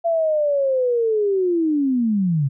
sine linear sweep, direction down, 681 to 130.81 Hz, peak -16 dBFS, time 0.04-2.49 s, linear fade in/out 20 ms, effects none

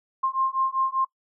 sine beating tone pair, 1057 / 1062.1 Hz, C6 / C6, +17 / +26 cents, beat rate 5.1 Hz, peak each -25 / -25 dBFS, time 0.23-1.05 s, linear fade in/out 10 ms, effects noise-tail reverb RT60 0.1 s tail -22 dB re dry

